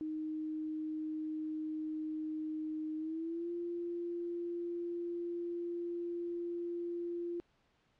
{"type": "tone with pitch glide", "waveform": "sine", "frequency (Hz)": [311.1, 345.2], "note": ["D#4", "F4"], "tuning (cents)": [0, -20], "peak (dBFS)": -36, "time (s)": [0.01, 7.4], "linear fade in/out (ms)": 0, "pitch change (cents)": 180, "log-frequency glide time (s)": [2.97, 3.5], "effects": ["pink hiss -73 dBFS RMS until 7.99 s", "low-pass 4000 Hz 12 dB/octave"]}